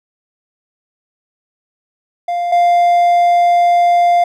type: tone pair in turn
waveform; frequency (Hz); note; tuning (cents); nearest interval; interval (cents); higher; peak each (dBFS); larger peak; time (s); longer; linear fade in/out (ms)
triangle; 698.5 / 698.5; F5 / F5; 0 / 0; unison; 0; neither; -13 / -6; second; 2.28-2.52 / 2.52-4.24; second; 5
effects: none